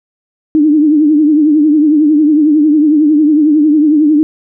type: tone with vibrato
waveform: sine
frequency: 302.3 Hz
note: D#4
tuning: 50 cents flat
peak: -5 dBFS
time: 0.55-4.23 s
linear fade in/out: 0 ms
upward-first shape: triangle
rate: 11 Hz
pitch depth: 100 cents each way
effects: none